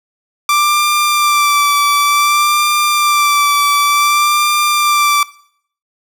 sawtooth tone with vibrato, 1174.7 Hz, D6, in tune, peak -6 dBFS, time 0.49-5.23 s, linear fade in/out 2 ms, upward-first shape sine, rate 0.55 Hz, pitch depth 26 cents each way, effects noise-tail reverb RT60 0.6 s tail -19 dB re dry

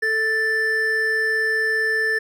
triangle tone pair together, 441.2 / 1765 Hz, A4 / A6, +5 / +5 cents, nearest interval 2 octaves, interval 2400 cents, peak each -24 / -17 dBFS, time 0.02-2.19 s, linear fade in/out 10 ms, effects none

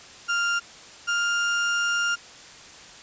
35% pulse tone pair in turn, 1396.9 / 1402.7 Hz, F6 / F6, 0 / +7 cents, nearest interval unison, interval 7 cents, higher second, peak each -20 dBFS, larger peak neither, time 0.28-0.6 / 1.07-2.16 s, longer second, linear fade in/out 20 ms, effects white hiss -45 dBFS RMS until 3.02 s + resampled to 16000 Hz

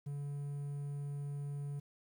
triangle tone, 143 Hz, D3, 46 cents flat, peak -36 dBFS, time 0.06-1.8 s, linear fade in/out 10 ms, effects 11-bit

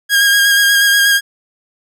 sawtooth tone with vibrato, 1628 Hz, G#6, 35 cents flat, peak -5 dBFS, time 0.09-1.21 s, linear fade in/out 50 ms, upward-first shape square, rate 8.3 Hz, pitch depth 17 cents each way, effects none

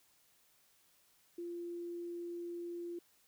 sine tone, 345.3 Hz, F4, 20 cents flat, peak -40 dBFS, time 1.38-2.99 s, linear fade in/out 5 ms, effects white hiss -70 dBFS RMS until 3.27 s

